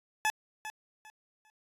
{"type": "tone with echo", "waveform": "20% pulse", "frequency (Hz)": 862, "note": "A5", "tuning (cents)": -36, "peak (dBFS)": -21, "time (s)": [0.25, 0.3], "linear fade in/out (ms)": 0, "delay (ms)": 400, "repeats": 3, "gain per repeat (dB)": -12, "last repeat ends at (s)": 1.5, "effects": ["resampled to 32000 Hz"]}